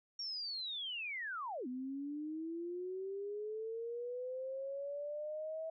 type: linear two-way sweep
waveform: sine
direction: down then up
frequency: 5600 to 246.9 to 649 Hz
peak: -39 dBFS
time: 0.19-5.7 s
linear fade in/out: 5 ms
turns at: 1.67 s
effects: none